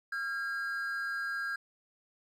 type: tone pair together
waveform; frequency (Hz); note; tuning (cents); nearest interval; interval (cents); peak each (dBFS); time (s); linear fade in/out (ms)
triangle; 1377 / 1622; F6 / G#6; -25 / -41; minor third; 284; -37 / -32; 0.12-1.56; 5
effects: none